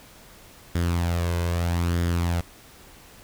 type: tone with flanger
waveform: sawtooth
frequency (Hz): 86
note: F2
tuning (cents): -26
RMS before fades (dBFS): -24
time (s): 0.75-2.41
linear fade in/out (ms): 5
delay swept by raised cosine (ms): 0.58 to 1.98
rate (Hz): 0.79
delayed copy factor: +0.5
effects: pink hiss -49 dBFS RMS until 3.23 s